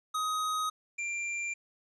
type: tone pair in turn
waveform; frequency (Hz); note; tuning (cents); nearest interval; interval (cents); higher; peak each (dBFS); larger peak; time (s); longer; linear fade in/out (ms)
square; 1257 / 2373; D#6 / D7; +17 / +17; major seventh; 1100; second; -30 / -33; first; 0.14-0.7 / 0.98-1.54; neither; 10
effects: resampled to 24000 Hz + 11-bit